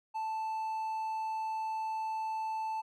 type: tone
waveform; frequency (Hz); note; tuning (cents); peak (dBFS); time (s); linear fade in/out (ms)
triangle; 880; A5; 0; -31; 0.14-2.82; 20
effects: none